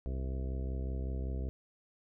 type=harmonic tone; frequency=65.3 Hz; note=C2; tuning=3 cents flat; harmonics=1 / 2 / 3 / 4 / 5 / 6 / 7 / 8 / 10; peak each=-34 / -43 / -48 / -48 / -52 / -50 / -52 / -54 / -55 dBFS; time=0.06-1.49 s; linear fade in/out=0 ms; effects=none